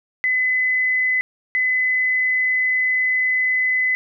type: tone pair in turn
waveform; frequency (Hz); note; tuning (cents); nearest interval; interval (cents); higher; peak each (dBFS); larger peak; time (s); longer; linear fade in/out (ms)
sine; 2018 / 2018; B6 / B6; +37 / +37; unison; 0; neither; -16; neither; 0.24-1.21 / 1.55-3.95; second; 0
effects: none